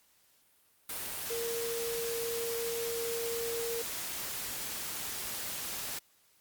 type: tone in noise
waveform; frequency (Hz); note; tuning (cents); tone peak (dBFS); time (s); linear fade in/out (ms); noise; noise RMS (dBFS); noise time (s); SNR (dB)
sine; 464.9; A#4; -5; -34; 1.3-3.82; 5; white; -38; 0.89-5.99; +1
effects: white hiss -67 dBFS RMS until 6.4 s + Opus 48 kbps